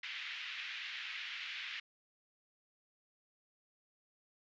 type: band-pass noise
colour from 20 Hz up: pink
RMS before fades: -44 dBFS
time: 0.03-1.8 s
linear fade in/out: 5 ms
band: 1900 to 3400 Hz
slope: 24 dB/octave
effects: resampled to 16000 Hz